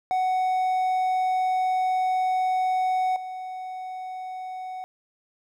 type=tone with level steps; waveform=triangle; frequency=744 Hz; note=F#5; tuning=9 cents sharp; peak=-19 / -30 dBFS; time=0.11-4.84 s; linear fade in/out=0 ms; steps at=3.16 s; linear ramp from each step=2 ms; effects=none